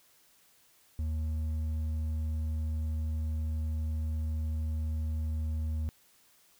sine tone with hard clipping, 78.1 Hz, D#2, 7 cents sharp, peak -31 dBFS, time 0.99-5.89 s, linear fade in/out 0 ms, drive 4 dB, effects white hiss -64 dBFS RMS until 6.59 s

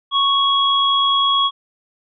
sine tone pair together, 1108.7 / 3322 Hz, C#6 / G#7, 0 / 0 cents, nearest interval octave + perfect fifth, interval 1900 cents, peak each -16 dBFS, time 0.11-1.51 s, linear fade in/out 50 ms, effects none

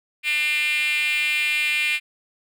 5% pulse tone with high-pass filter, 299.7 Hz, D4, 35 cents sharp, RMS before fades -22 dBFS, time 0.23-2 s, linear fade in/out 50 ms, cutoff 2400 Hz, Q 6.8, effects none

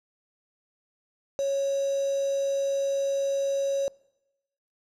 sine tone with quantisation, 552 Hz, C#5, 7 cents flat, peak -24 dBFS, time 1.39-3.88 s, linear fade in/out 0 ms, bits 6, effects noise-tail reverb RT60 0.9 s tail -23 dB re dry + low-pass 7000 Hz 12 dB/octave

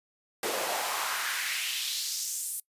pink noise with high-pass filter sweep, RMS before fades -32 dBFS, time 0.43-2.6 s, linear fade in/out 2 ms, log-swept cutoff 420 to 10000 Hz, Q 2.1, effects noise-tail reverb RT60 0.1 s tail -23 dB re dry + resampled to 32000 Hz

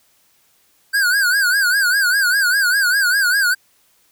square tone with vibrato, 1538 Hz, G6, 33 cents flat, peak -14 dBFS, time 0.93-3.55 s, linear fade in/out 20 ms, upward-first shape sine, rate 5 Hz, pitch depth 130 cents each way, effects white hiss -58 dBFS RMS until 4.11 s

